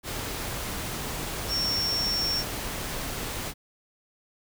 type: tone in noise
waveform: sine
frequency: 5480 Hz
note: F8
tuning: 34 cents flat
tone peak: -25 dBFS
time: 1.48-2.44 s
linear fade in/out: 50 ms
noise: pink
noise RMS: -33 dBFS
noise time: 0.03-3.54 s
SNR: +5 dB
effects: none